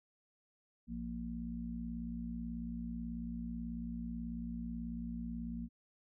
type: harmonic tone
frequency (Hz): 58.27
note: A#1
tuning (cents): 0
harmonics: 1 / 3 / 4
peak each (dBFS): -45 / -45 / -41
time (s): 0.87-5.69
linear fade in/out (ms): 50
effects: none